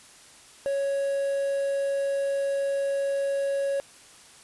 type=tone with quantisation; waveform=triangle; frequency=554.4 Hz; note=C#5; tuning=in tune; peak=-22 dBFS; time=0.66-3.8 s; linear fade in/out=0 ms; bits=7; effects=white hiss -51 dBFS RMS until 4.43 s + resampled to 24000 Hz